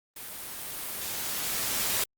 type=noise with level ramp; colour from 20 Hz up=white; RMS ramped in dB=-41 to -27 dBFS; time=0.16-2.04 s; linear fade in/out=5 ms; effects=Opus 32 kbps